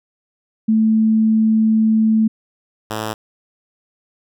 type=tone pair in turn; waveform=sine / 5% pulse; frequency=220 / 108.93 Hz; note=A3 / A2; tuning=0 / -17 cents; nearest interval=octave; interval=1217 cents; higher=first; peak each=-11 / -11 dBFS; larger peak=neither; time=0.68-2.28 / 2.9-3.14 s; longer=first; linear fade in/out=10 ms; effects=none